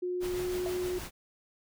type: tone with pitch glide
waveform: sine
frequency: 360 to 362.1 Hz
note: F#4 to F#4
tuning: -47 to -37 cents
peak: -30 dBFS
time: 0.02-0.99 s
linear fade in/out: 10 ms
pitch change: +10 cents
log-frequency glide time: 0.32-0.42 s
type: noise with tremolo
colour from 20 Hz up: pink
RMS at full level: -40 dBFS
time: 0.2-1.11 s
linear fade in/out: 50 ms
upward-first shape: sine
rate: 6.3 Hz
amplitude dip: 30%
type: tone with exponential decay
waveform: sine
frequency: 665 Hz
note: E5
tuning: 15 cents sharp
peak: -33 dBFS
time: 0.66-0.78 s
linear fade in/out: 1 ms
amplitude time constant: 25 ms
effects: none